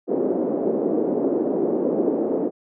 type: band-pass noise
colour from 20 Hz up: white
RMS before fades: -22 dBFS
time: 0.07-2.51 s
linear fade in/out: 50 ms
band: 250 to 460 Hz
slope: 24 dB/octave
effects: none